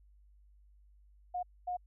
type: tone bursts at uneven times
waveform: sine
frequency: 719 Hz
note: F#5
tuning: 50 cents flat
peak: -33 dBFS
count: 2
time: 1.34-1.43 / 1.67-1.77 s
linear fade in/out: 10 ms
effects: added 50 Hz sine -59 dBFS peak until 1.86 s